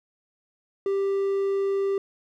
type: tone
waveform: triangle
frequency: 393.4 Hz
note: G4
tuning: 6 cents sharp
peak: -20 dBFS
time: 0.86-1.98 s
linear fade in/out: 2 ms
effects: none